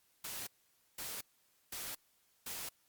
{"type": "noise bursts", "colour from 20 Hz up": "white", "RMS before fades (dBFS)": -43, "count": 4, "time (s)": [0.24, 2.69], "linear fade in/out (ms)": 5, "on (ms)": 230, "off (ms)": 510, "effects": ["white hiss -73 dBFS RMS until 2.88 s", "Opus 48 kbps"]}